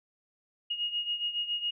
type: beating tone pair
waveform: sine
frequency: 2867 / 2874.2 Hz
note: F7 / F7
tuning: +45 / +49 cents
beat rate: 7.2 Hz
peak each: -31 / -36 dBFS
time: 0.7-1.71 s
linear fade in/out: 10 ms
effects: none